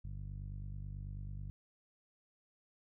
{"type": "tone with low-pass filter", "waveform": "sawtooth", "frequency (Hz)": 49.19, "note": "G1", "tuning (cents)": 7, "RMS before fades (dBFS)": -44, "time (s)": [0.04, 1.5], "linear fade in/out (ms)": 0, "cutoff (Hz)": 130, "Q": 2.5, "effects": []}